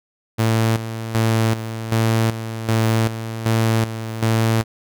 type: tone with tremolo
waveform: sawtooth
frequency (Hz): 112.4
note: A2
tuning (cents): +37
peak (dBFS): -11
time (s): 0.38-4.64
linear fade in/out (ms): 20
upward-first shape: square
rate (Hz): 1.3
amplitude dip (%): 70
effects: none